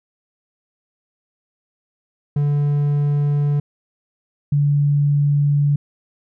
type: tone pair in turn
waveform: triangle / sine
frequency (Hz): 145.1 / 144.26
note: D3 / D3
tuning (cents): -21 / -31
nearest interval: unison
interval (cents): 10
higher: first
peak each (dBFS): -13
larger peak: neither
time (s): 2.36-3.6 / 4.52-5.76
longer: neither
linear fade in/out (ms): 5
effects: none